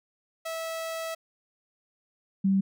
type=tone pair in turn; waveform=sawtooth / sine; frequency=652 / 193.84 Hz; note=E5 / G3; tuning=-19 / -19 cents; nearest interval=octave + major sixth; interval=2100 cents; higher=first; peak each=-28 / -20 dBFS; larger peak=second; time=0.45-1.15 / 2.44-2.61 s; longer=first; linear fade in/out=10 ms; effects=none